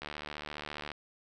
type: click train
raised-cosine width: 0.3 ms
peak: -23 dBFS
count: 68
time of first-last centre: 0.02-0.917 s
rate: 74.7 Hz
effects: none